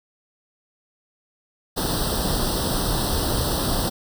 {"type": "noise with comb filter", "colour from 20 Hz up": "pink", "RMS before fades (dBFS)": -23, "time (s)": [1.76, 3.9], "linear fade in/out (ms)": 20, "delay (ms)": 0.22, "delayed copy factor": 1, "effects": []}